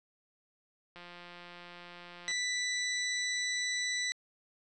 click train, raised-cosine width 0.3 ms, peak -33 dBFS, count 238, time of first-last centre 0.96-2.314 s, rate 175 Hz
20% pulse tone, 1979 Hz, B6, 3 cents sharp, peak -26 dBFS, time 2.28-4.12 s, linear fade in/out 0 ms
effects resampled to 24000 Hz

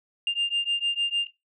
sine beating tone pair, 2799 / 2805.6 Hz, F7 / F7, +3 / +7 cents, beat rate 6.6 Hz, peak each -25 dBFS, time 0.27-1.27 s, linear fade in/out 2 ms, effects noise-tail reverb RT60 0.2 s tail -17 dB re dry + tanh soft clip ceiling -19 dBFS

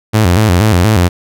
sawtooth tone with vibrato, 98 Hz, G2, in tune, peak -3 dBFS, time 0.13-1.09 s, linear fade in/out 20 ms, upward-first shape square, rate 4.2 Hz, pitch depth 180 cents each way, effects none

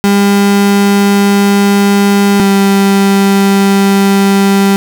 35% pulse tone pair in turn, 200.7 / 197.25 Hz, G3 / G3, +41 / +11 cents, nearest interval unison, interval 30 cents, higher first, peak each -4 dBFS, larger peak neither, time 0.04-2.4 / 2.4-4.76 s, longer neither, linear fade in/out 0 ms, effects 7-bit

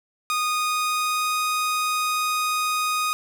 sawtooth tone with pitch glide, 1235 to 1242.9 Hz, D#6 to D#6, -13 to -2 cents, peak -18 dBFS, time 0.3-3.13 s, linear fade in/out 0 ms, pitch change +11 cents, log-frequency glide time 0.47-1.39 s, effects none

